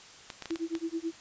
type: clicks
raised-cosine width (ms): 0.2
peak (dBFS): -21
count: 6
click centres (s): 0.302 / 0.423 / 0.457 / 0.507 / 0.558 / 0.752
type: tone with tremolo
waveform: sine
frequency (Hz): 330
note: E4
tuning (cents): +2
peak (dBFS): -28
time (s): 0.5-1.12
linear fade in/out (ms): 10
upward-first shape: sine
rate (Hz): 9.2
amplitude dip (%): 100
effects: white hiss -51 dBFS RMS until 1.2 s + resampled to 16000 Hz